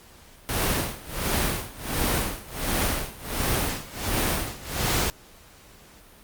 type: noise with tremolo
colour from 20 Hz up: pink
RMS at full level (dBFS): -23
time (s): 0.49-5.1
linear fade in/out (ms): 0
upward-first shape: sine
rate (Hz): 1.4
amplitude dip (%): 90
effects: pink hiss -51 dBFS RMS until 6.23 s + Opus 48 kbps